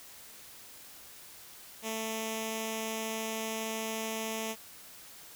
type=tone with notch filter; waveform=5% pulse; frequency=221.7 Hz; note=A3; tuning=13 cents sharp; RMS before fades=-36 dBFS; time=1.82-4.56 s; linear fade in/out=50 ms; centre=1500 Hz; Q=0.85; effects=white hiss -51 dBFS RMS until 5.35 s